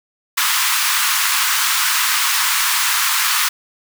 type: high-pass noise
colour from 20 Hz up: pink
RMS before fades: -17 dBFS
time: 0.37-3.49 s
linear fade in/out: 10 ms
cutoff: 1000 Hz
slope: 48 dB/octave
effects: none